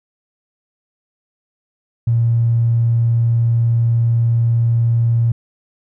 triangle tone with tanh clipping, 116.54 Hz, A#2, in tune, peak -11 dBFS, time 2.07-5.32 s, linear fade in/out 5 ms, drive 2 dB, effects none

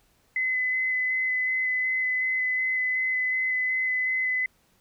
sine tone with vibrato, 2026 Hz, B6, 44 cents sharp, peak -23 dBFS, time 0.36-4.46 s, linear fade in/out 2 ms, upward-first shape square, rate 2.7 Hz, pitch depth 9 cents each way, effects pink hiss -65 dBFS RMS until 4.8 s

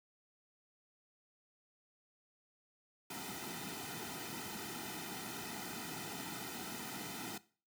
pink noise with comb filter, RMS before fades -44 dBFS, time 3.1-7.38 s, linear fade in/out 5 ms, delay 1.8 ms, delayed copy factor -0.8, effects noise-tail reverb RT60 0.4 s tail -19 dB re dry + high-pass 150 Hz 12 dB/octave

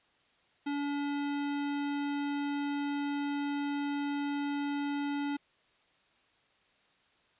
square tone, 286.1 Hz, D4, 45 cents flat, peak -32 dBFS, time 0.66-5.37 s, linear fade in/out 10 ms, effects white hiss -68 dBFS RMS until 7.39 s + resampled to 8000 Hz

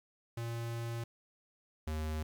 square tone pair in turn, 116.54 / 77.78 Hz, A#2 / D#2, 0 / 0 cents, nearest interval perfect fifth, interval 700 cents, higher first, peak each -37 / -35 dBFS, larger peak second, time 0.37-1.04 / 1.87-2.23 s, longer first, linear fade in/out 5 ms, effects 11-bit

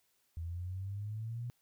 sine exponential sweep, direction up, 81.5 to 122.5 Hz, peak -37 dBFS, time 0.37-1.5 s, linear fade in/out 0 ms, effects white hiss -75 dBFS RMS until 1.61 s

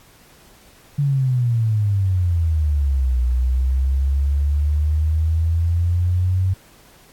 sine exponential two-way sweep, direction down then up, 145.2 to 61 to 94.4 Hz, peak -15 dBFS, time 0.98-6.54 s, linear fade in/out 10 ms, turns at 3.21 s, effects pink hiss -50 dBFS RMS until 7.12 s + AAC 64 kbps

